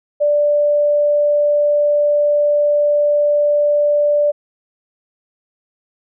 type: tone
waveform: sine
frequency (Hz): 587.3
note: D5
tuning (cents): 0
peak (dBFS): -11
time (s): 0.2-4.32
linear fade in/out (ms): 20
effects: none